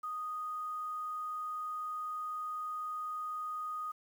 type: tone with quantisation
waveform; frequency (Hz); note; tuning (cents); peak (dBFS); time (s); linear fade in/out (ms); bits
sine; 1242; D#6; -3; -36; 0.03-3.92; 10; 10
effects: none